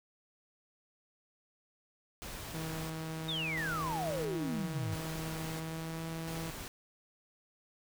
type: noise with tremolo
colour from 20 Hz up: pink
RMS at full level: -44 dBFS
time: 2.22-6.68 s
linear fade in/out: 0 ms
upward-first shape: square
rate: 0.74 Hz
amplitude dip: 55%
type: tone with pitch glide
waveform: sawtooth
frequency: 160 to 163.17 Hz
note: D#3 to E3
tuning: +49 to -17 cents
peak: -34 dBFS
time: 2.54-6.51 s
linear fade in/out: 10 ms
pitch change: +34 cents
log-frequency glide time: 5.46-6.04 s
type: exponential sweep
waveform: sine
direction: down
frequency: 3760 to 93.5 Hz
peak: -34 dBFS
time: 3.28-4.95 s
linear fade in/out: 10 ms
effects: none